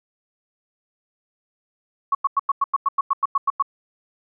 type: tone bursts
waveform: sine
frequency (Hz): 1108.7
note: C#6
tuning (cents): 0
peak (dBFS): -15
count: 13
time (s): 2.12-3.625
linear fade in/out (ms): 5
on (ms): 29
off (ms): 94
effects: none